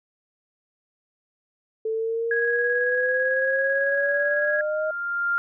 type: exponential sweep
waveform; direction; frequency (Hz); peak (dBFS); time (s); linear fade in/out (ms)
sine; up; 440 to 627; -23; 1.85-4.91; 5
type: tone with tremolo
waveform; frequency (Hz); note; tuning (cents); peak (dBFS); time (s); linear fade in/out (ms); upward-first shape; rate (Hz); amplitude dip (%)
sine; 1656; G#6; -5; -21; 2.31-4.61; 2; square; 18; 25
type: tone with exponential growth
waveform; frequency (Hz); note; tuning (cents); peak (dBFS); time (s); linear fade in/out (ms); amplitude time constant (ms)
sine; 1396.9; F6; 0; -19; 3.31-5.38; 0; 450
effects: none